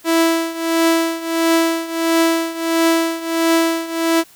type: tone with tremolo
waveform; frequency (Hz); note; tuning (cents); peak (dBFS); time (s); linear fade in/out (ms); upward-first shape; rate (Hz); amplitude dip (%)
sawtooth; 329.6; E4; 0; -7; 0.04-4.24; 50; triangle; 1.5; 85
effects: white hiss -47 dBFS RMS until 4.35 s

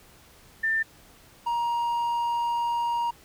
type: tone pair in turn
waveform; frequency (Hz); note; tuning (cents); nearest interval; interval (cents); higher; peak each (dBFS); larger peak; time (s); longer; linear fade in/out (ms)
sine / triangle; 1790 / 943.3; A6 / A#5; +29 / +20; major seventh; 1109; first; -22; neither; 0.63-0.83 / 1.46-3.11; second; 10
effects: pink hiss -54 dBFS RMS until 3.24 s

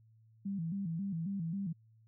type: tone with vibrato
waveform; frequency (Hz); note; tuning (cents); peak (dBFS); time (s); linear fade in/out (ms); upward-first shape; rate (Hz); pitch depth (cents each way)
sine; 180.3; F#3; -45; -34; 0.45-1.73; 10; square; 3.7; 160
effects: added 111 Hz sine -61 dBFS peak until 2.07 s

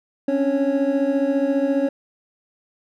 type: tone cluster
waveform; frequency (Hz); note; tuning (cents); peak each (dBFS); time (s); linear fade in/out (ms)
triangle; 269.7 / 284.4 / 552; C#4 / C#4 / C#5; -47 / +45 / -7; -20; 0.28-1.89; 5
effects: none

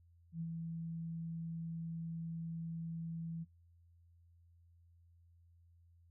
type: tone with ADSR envelope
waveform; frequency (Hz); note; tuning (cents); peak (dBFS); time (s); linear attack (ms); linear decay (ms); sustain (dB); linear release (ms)
sine; 165; E3; +2; -37; 0.32-3.45; 87; 52; -3; 27
effects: noise-tail reverb RT60 0.2 s tail -22 dB re dry + added 85 Hz sine -63 dBFS peak until 6.1 s

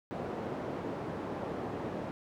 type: band-pass noise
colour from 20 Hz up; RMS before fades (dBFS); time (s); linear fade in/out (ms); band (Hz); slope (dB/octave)
white; -38; 0.11-2.11; 0; 120 to 550; 12
effects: none

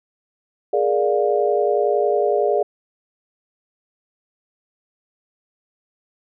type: chord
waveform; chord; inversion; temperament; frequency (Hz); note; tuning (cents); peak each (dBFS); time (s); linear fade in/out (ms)
sine; Bb dominant seventh; third; equal with one note detuned; 415.3 / 466.2 / 587.3 / 706.6; Ab4 / Bb4 / D5 / F5; 0 / 0 / 0 / +20; -19 / -23 / -21 / -23; 0.73-2.63; 5
effects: none

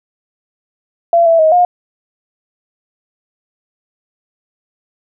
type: tone with pitch steps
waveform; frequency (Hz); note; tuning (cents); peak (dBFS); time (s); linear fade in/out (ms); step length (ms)
sine; 680 / 662 / 631 / 713; F5 / E5 / D#5 / F5; -46 / +7 / +24 / +36; -6; 1.13-1.65; 2; 130
effects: none

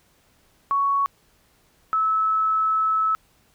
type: tone pair in turn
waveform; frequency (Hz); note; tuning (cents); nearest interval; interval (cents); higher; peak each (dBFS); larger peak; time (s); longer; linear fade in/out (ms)
sine; 1115 / 1300.6; C#6 / E6; +10 / -24; minor third; 266; second; -18; neither; 0.71-1.06 / 1.93-3.15; second; 0
effects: pink hiss -61 dBFS RMS until 3.54 s

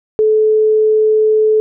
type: tone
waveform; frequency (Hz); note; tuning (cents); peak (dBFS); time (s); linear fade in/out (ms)
sine; 432.6; A4; -29; -8; 0.19-1.6; 0
effects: none

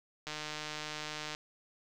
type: click train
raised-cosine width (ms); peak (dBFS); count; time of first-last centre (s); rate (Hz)
0.2; -22; 165; 0.27-1.349; 152
effects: none

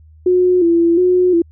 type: tone with vibrato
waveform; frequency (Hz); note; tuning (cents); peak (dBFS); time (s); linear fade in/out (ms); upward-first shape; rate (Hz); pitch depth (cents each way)
sine; 350; F4; +4; -9; 0.26-1.42; 5; square; 1.4; 62
effects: added 78 Hz sine -41 dBFS peak until 1.51 s

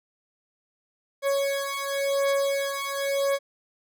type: beating tone pair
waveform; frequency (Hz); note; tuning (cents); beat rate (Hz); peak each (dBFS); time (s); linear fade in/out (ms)
40% pulse; 554.4 / 555.33; C#5 / C#5; 0 / +3; 0.93; -26; 1.22-3.39; 50
effects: none

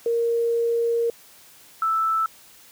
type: tone pair in turn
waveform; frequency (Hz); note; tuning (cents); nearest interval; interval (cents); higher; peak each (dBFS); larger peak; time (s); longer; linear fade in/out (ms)
sine; 466.2 / 1318.6; A#4 / E6; 0 / 0; octave + tritone; 1800; second; -19 / -19; neither; 0.06-1.1 / 1.82-2.26; first; 2
effects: white hiss -50 dBFS RMS until 2.71 s + high-pass 60 Hz 12 dB/octave

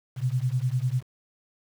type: beating tone pair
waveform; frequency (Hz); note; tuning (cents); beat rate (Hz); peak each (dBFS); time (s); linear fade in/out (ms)
sine; 121.9 / 131.9; B2 / C3; -22 / +14; 10; -26; 0.16-1.03; 50
effects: 8-bit

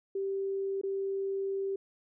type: tone with dropouts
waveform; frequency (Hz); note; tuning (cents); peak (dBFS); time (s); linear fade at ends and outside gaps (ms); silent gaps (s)
sine; 390.5; G4; -7; -30; 0.15-1.76; 5; 0.814-0.834
effects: none

